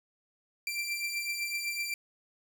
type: beating tone pair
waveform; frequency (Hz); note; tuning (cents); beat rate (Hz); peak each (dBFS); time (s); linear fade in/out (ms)
sawtooth; 2349 / 2356.9; D7 / D7; 0 / +6; 7.9; -35 / -30; 0.67-1.94; 2
effects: none